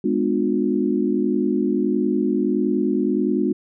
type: chord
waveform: sine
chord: G# diminished seventh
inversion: none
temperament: just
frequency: 207.7 / 249.2 / 299 / 358.8 Hz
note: G#3 / B3 / D4 / F4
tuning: 0 / +16 / +31 / +47 cents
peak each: -23 dBFS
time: 0.04-3.53 s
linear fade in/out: 5 ms
effects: none